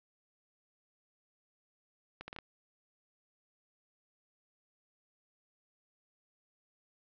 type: accelerating click train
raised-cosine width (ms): 0.3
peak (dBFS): -27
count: 5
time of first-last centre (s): 2.21-2.387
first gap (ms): 70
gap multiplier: 0.7
effects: low-pass 5000 Hz 12 dB/octave